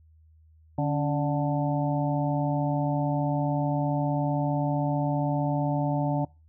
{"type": "harmonic tone with a mistuned harmonic", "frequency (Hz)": 146.83, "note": "D3", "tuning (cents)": 0, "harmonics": [1, 2, 4, 5, 6], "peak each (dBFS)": [-26, -29, -32, -33, -34], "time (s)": [0.78, 6.25], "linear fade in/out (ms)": 5, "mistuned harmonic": 2, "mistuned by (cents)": -69, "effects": ["noise-tail reverb RT60 0.3 s tail -25 dB re dry", "added 79 Hz sine -54 dBFS peak until 6.48 s"]}